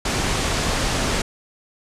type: low-pass noise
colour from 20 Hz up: pink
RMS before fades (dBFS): -22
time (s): 0.05-1.22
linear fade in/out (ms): 5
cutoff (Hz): 8600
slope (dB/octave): 24
effects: resampled to 32000 Hz